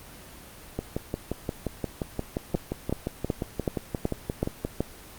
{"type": "two click trains", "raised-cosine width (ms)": 2, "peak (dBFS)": [-11, -14], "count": [7, 23], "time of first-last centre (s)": [[2.55, 4.806], [0.79, 4.65]], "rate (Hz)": [2.66, 5.7], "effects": ["pink hiss -46 dBFS RMS until 5.18 s", "Opus 24 kbps"]}